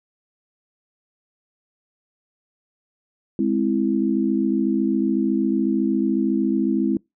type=chord; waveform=sine; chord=Ab augmented; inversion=none; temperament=equal; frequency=207.7 / 261.6 / 329.6 Hz; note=Ab3 / C4 / E4; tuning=0 / 0 / 0 cents; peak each=-22 dBFS; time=3.39-6.97 s; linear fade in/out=2 ms; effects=noise-tail reverb RT60 0.2 s tail -26 dB re dry